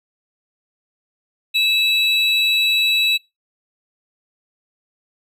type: tone pair together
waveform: triangle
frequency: 2613 / 3904 Hz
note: E7 / B7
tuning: -16 / -21 cents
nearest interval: perfect fifth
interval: 695 cents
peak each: -16 / -15 dBFS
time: 1.54-3.18 s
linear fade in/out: 20 ms
effects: noise-tail reverb RT60 0.2 s tail -19 dB re dry